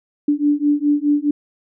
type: beating tone pair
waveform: sine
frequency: 290 / 294.8 Hz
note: D4 / D4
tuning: -22 / +7 cents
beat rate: 4.8 Hz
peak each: -17 dBFS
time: 0.28-1.31 s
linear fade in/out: 5 ms
effects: none

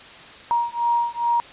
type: beating tone pair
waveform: sine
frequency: 943 / 945.4 Hz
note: A#5 / A#5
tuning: +20 / +24 cents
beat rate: 2.4 Hz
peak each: -22 dBFS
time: 0.51-1.4 s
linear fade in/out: 0 ms
effects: white hiss -42 dBFS RMS until 1.52 s + resampled to 8000 Hz

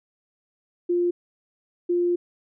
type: tone bursts at uneven times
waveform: sine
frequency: 350.4 Hz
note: F4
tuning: 6 cents sharp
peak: -19 dBFS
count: 2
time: 0.89-1.11 / 1.89-2.16 s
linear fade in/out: 10 ms
effects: none

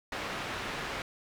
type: low-pass noise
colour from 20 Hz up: white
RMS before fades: -37 dBFS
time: 0.12-1.02 s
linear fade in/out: 2 ms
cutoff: 2200 Hz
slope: 12 dB/octave
effects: none

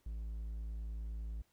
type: tone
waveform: triangle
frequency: 55 Hz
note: A1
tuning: in tune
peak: -37 dBFS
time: 0.06-1.42 s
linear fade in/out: 5 ms
effects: pink hiss -75 dBFS RMS until 1.52 s

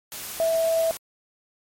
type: tone in noise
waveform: sine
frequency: 655 Hz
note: E5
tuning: 11 cents flat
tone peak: -19 dBFS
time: 0.4-0.91 s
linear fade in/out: 0 ms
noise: white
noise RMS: -35 dBFS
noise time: 0.12-0.97 s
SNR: +13 dB
effects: MP3 64 kbps

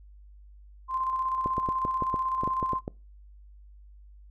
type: tone with tremolo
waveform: sine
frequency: 1044 Hz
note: C6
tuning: 4 cents flat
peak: -25 dBFS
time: 0.88-2.81 s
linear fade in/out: 50 ms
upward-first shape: square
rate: 16 Hz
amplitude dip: 35%
type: clicks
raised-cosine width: 2 ms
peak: -18 dBFS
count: 11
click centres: 1.46 / 1.581 / 1.688 / 1.851 / 2.023 / 2.142 / 2.435 / 2.476 / 2.628 / 2.733 / 2.879 s
effects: noise-tail reverb RT60 0.3 s tail -24 dB re dry + added 50 Hz sine -48 dBFS peak until 4.3 s

